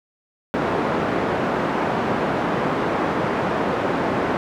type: band-pass noise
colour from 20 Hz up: pink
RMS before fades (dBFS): -22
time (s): 0.54-4.37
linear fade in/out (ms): 0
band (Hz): 210 to 1300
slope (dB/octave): 12
effects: none